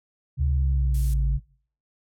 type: tone with pitch glide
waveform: sine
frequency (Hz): 130.81 to 136.21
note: C3 to C#3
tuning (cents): 0 to -30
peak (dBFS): -28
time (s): 0.37-1.4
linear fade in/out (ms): 20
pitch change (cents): +70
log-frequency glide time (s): 0.56-0.7
type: exponential sweep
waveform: sine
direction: down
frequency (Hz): 74.4 to 52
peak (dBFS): -20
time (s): 0.39-1.38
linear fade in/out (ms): 20
type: noise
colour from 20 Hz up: violet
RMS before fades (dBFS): -37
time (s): 0.94-1.14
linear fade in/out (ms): 5
effects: noise-tail reverb RT60 0.5 s tail -23 dB re dry + low-pass 11000 Hz 12 dB/octave